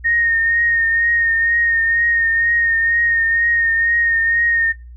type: tone with vibrato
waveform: sine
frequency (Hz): 1849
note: A#6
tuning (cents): -15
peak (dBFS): -13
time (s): 0.04-4.73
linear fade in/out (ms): 20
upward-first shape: triangle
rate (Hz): 2.1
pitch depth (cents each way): 28
effects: noise-tail reverb RT60 0.3 s tail -21 dB re dry + added 60 Hz sine -34 dBFS peak until 4.96 s

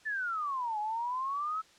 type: exponential two-way sweep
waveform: sine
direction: down then up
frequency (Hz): 1785 to 830.6 to 1313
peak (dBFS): -31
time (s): 0.05-1.62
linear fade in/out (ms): 20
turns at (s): 0.79
effects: white hiss -60 dBFS RMS until 1.78 s + low-pass 6000 Hz 12 dB/octave

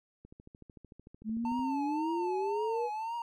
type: click train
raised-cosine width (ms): 3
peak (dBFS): -38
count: 19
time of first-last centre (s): 0.25-1.593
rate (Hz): 13.4
type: exponential sweep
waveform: sine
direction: up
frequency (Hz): 213.7 to 493.9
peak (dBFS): -31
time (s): 1.24-2.9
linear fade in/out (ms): 50
type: tone with vibrato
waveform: triangle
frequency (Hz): 891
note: A5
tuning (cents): +22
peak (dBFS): -32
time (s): 1.45-3.22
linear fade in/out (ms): 2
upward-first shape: triangle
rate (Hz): 1.9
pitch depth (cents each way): 110
effects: none

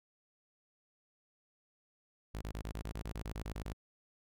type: tone bursts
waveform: sawtooth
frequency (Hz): 53.5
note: A1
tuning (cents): -48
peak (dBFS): -35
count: 14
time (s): 2.34-3.732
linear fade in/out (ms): 10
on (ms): 79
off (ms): 22
effects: none

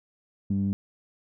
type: tone with low-pass filter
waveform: sawtooth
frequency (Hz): 98.4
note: G2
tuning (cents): +7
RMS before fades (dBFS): -26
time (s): 0.5-0.73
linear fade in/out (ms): 0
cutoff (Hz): 220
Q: 9.3
effects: none

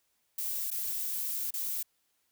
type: noise with dropouts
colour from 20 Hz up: violet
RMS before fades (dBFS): -34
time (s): 0.38-1.83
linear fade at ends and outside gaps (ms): 5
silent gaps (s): 0.705-0.713 / 1.507-1.538
effects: white hiss -75 dBFS RMS until 2.31 s

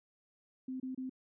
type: tone bursts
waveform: sine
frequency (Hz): 259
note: C4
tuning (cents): -17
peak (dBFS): -37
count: 3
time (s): 0.68-1.096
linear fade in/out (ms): 5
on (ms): 120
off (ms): 28
effects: none

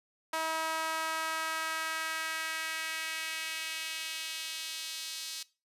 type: tone with high-pass filter sweep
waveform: sawtooth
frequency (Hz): 320.5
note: E4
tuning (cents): -49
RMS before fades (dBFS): -36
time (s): 0.33-5.43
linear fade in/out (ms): 5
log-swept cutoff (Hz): 900 to 4200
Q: 1.6
effects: noise-tail reverb RT60 0.3 s tail -20 dB re dry + resampled to 32000 Hz

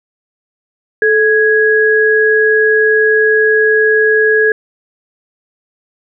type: tone pair together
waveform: sine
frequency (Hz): 435.1 / 1661.2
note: A4 / G#6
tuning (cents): -19 / 0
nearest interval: octave + major seventh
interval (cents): 2319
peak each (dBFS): -10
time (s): 1.02-4.52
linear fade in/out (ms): 2
effects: none

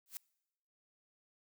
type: noise with exponential growth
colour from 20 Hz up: blue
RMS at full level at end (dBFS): -39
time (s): 0.06-0.17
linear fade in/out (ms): 0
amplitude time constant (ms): 23
effects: noise-tail reverb RT60 0.9 s tail -25 dB re dry

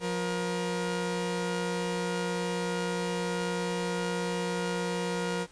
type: tone pair together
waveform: sawtooth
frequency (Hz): 178 / 475.2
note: F3 / A#4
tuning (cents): +33 / +33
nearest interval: octave + perfect fourth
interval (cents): 1700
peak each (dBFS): -28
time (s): 0-5.47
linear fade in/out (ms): 50
effects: pink hiss -56 dBFS RMS until 5.51 s + resampled to 22050 Hz

